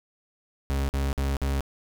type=tone bursts; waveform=40% pulse; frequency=68.6 Hz; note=C#2; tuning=17 cents flat; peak=-23 dBFS; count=4; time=0.7-1.607 s; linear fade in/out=0 ms; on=190 ms; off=49 ms; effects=none